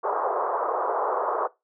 white band-pass noise, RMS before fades -26 dBFS, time 0.03-1.48 s, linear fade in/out 20 ms, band 400 to 1200 Hz, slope 48 dB/octave, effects noise-tail reverb RT60 0.2 s tail -19 dB re dry

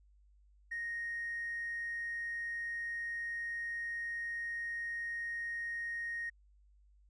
sine tone with hard clipping, 1864.7 Hz, A#6, in tune, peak -37 dBFS, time 0.71-6.3 s, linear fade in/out 10 ms, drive 1 dB, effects added 50 Hz sine -62 dBFS peak until 7.09 s + resampled to 22050 Hz

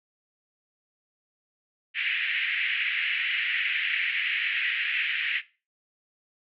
pink band-pass noise, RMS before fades -28 dBFS, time 1.94-5.42 s, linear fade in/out 50 ms, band 1800 to 2900 Hz, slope 48 dB/octave, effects noise-tail reverb RT60 0.3 s tail -17 dB re dry

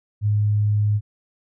sine tone, 104.6 Hz, G#2, 13 cents sharp, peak -16 dBFS, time 0.21-1.01 s, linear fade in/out 50 ms, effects none

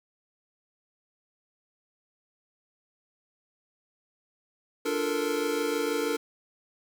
square chord, Bb major seventh, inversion first, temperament equal with one note detuned, 293.7 / 347.6 / 440 / 466.2 Hz, D4 / F4 / A4 / Bb4, 0 / -8 / 0 / 0 cents, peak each -33 / -37 / -32 / -31 dBFS, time 4.85-6.17 s, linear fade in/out 10 ms, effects 9-bit

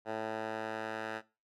10% pulse tone with band-pass filter sweep, 110 Hz, A2, in tune, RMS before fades -38 dBFS, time 0.05-1.22 s, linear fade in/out 50 ms, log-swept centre 820 to 1300 Hz, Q 1.3, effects noise-tail reverb RT60 0.3 s tail -20 dB re dry

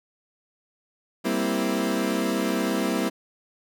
30% pulse chord, C dominant seventh, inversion second, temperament equal, 196 / 233.1 / 261.6 / 329.6 Hz, G3 / Bb3 / C4 / E4, 0 / 0 / 0 / 0 cents, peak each -26 dBFS, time 1.24-3.1 s, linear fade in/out 20 ms, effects none

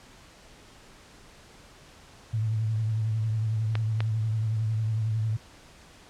sine tone with vibrato, 110 Hz, A2, in tune, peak -24 dBFS, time 2.33-5.37 s, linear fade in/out 10 ms, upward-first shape triangle, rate 11 Hz, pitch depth 55 cents each way
clicks, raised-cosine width 0.3 ms, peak -15 dBFS, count 2, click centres 3.754 / 4.005 s
effects pink hiss -52 dBFS RMS until 6.09 s + low-pass 8000 Hz 12 dB/octave

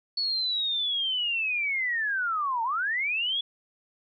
sine linear two-way sweep, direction down then up, 4435 to 883 to 3418 Hz, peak -25 dBFS, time 0.17-3.41 s, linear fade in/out 5 ms, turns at 2.63 s, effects none

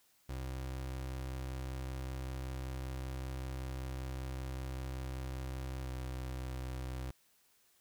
30% pulse tone with pitch glide, 65.2 to 64.19 Hz, C2 to C2, -5 to -32 cents, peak -36 dBFS, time 0.29-7.11 s, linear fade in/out 5 ms, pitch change -27 cents, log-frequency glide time 5.82-5.88 s, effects white hiss -70 dBFS RMS until 7.8 s

